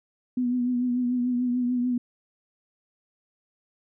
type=tone with vibrato; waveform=sine; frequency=246.9 Hz; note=B3; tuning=in tune; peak=-22 dBFS; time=0.37-1.98 s; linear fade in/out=5 ms; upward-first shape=triangle; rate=6.8 Hz; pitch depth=43 cents each way; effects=none